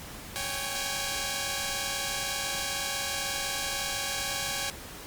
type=tone cluster; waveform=5% pulse; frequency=556 / 774 / 820 Hz; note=C#5 / G5 / G#5; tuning=+5 / -22 / -22 cents; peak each=-23 dBFS; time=0.36-4.7 s; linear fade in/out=0 ms; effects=pink hiss -43 dBFS RMS until 5.06 s + Opus 48 kbps